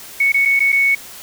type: tone with dropouts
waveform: sine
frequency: 2217 Hz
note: C#7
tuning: in tune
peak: -11 dBFS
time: 0.2-0.95 s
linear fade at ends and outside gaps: 5 ms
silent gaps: 0.321-0.342 / 0.453-0.456 / 0.594-0.603 / 0.721-0.726 s
effects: white hiss -36 dBFS RMS until 1.22 s